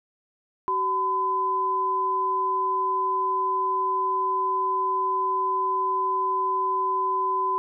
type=tone pair together; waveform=sine; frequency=378.7 / 1011 Hz; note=F#4 / B5; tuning=+40 / +40 cents; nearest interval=octave + perfect fourth; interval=1700 cents; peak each=-31 / -22 dBFS; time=0.68-7.58 s; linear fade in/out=0 ms; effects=none